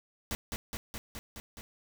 pink noise with echo, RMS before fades -34 dBFS, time 0.31-0.35 s, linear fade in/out 0 ms, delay 210 ms, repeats 6, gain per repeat -2 dB, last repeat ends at 1.61 s, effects none

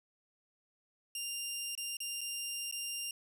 15% pulse tone with dropouts, 2794 Hz, F7, in tune, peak -30 dBFS, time 1.15-3.11 s, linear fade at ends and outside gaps 2 ms, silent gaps 1.752-1.776 / 1.969-2.003 / 2.209-2.213 / 2.713-2.724 s, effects none

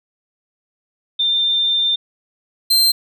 sine / 40% pulse tone pair in turn, 3593 / 4143 Hz, A7 / C8, +36 / -18 cents, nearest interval major second, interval 246 cents, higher second, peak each -14 / -10 dBFS, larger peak second, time 1.19-1.96 / 2.7-2.92 s, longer first, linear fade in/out 10 ms, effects none

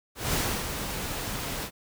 pink noise with ADSR envelope, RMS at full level -26 dBFS, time 0.15-1.71 s, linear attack 190 ms, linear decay 300 ms, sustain -7 dB, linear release 69 ms, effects none

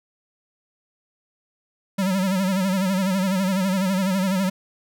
square tone with vibrato, 190 Hz, F#3, 46 cents sharp, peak -20 dBFS, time 1.98-4.5 s, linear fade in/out 10 ms, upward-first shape sine, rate 12 Hz, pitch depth 80 cents each way, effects none

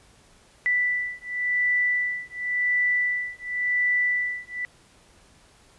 sine beating tone pair, 1975.5 / 1976.42 Hz, B6 / B6, 0 / +1 cents, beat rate 0.92 Hz, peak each -25 dBFS, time 0.66-4.65 s, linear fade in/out 0 ms, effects pink hiss -56 dBFS RMS until 5.78 s + resampled to 24000 Hz

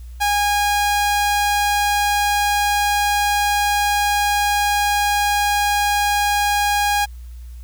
sawtooth tone, 820 Hz, G#5, 22 cents flat, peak -12 dBFS, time 0.2-7.06 s, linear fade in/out 20 ms, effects added 60 Hz sine -32 dBFS peak until 7.63 s + white hiss -55 dBFS RMS until 7.63 s

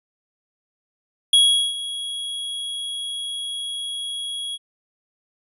square tone with ADSR envelope, 3322 Hz, G#7, in tune, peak -11 dBFS, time 1.33-4.58 s, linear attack 4 ms, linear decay 400 ms, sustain -16 dB, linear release 35 ms, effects resampled to 24000 Hz

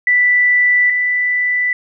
sine tone pair in turn, 1975.5 / 1982.6 Hz, B6 / B6, 0 / +6 cents, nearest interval unison, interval 6 cents, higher second, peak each -9 / -13 dBFS, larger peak first, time 0.07-0.9 / 0.9-1.73 s, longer neither, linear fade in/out 2 ms, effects none

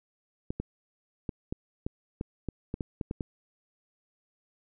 clicks, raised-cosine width 3 ms, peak -19 dBFS, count 12, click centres 0.505 / 0.6 / 1.292 / 1.525 / 1.865 / 2.211 / 2.487 / 2.741 / 2.808 / 3.012 / 3.111 / 3.208 s, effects none

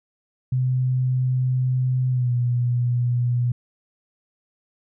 sine tone with pitch glide, 127.9 to 121.91 Hz, C3 to B2, -39 to -22 cents, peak -18 dBFS, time 0.52-3.52 s, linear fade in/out 5 ms, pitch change -83 cents, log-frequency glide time 2.1-2.32 s, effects none

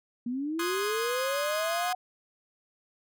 sine linear sweep, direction up, 233.1 to 740 Hz, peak -29 dBFS, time 0.26-1.95 s, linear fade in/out 5 ms
sawtooth chord, Ab dominant seventh, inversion first, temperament equal, 1046.5 / 1244.5 / 1480 / 1661.2 Hz, C6 / Eb6 / Gb6 / Ab6, 0 / 0 / 0 / 0 cents, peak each -32 / -31 / -35 / -34 dBFS, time 0.59-1.93 s, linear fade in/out 5 ms
effects none

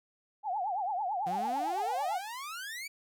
sine tone with vibrato, 784 Hz, G5, in tune, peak -30 dBFS, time 0.43-2.21 s, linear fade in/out 50 ms, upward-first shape triangle, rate 9 Hz, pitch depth 220 cents each way
sawtooth exponential sweep, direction up, 165.9 to 2346 Hz, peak -35 dBFS, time 1.26-2.88 s, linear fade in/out 10 ms
effects none

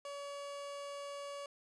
30% pulse tone, 567 Hz, C#5, 39 cents sharp, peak -40 dBFS, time 0.05-1.46 s, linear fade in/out 2 ms, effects resampled to 22050 Hz

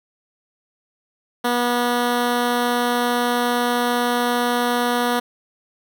10% pulse tone with notch filter, 242.4 Hz, B3, 32 cents flat, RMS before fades -20 dBFS, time 1.44-5.2 s, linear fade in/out 10 ms, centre 7000 Hz, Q 1.7, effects none

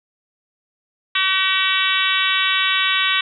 harmonic tone with a mistuned harmonic, 380 Hz, F#4, 46 cents sharp, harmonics 3 / 4 / 5 / 6 / 7 / 8 / 9 / 10, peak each -24 / -24 / -24 / -24 / -24 / -24 / -24 / -24 dBFS, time 1.15-3.21 s, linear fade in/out 5 ms, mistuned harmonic 7, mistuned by +18 cents, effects none

